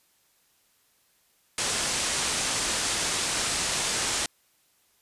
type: low-pass noise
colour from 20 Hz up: white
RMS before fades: -28 dBFS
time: 1.58-4.26 s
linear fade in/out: 2 ms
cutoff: 9300 Hz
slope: 48 dB/octave
effects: white hiss -66 dBFS RMS until 5.01 s + resampled to 32000 Hz